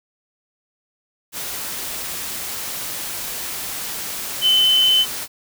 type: tone in noise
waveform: sine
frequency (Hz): 3045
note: F#7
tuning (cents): +49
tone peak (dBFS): -12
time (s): 4.41-5.06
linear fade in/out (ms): 50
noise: white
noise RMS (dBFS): -28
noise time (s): 1.32-5.28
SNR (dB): +13
effects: none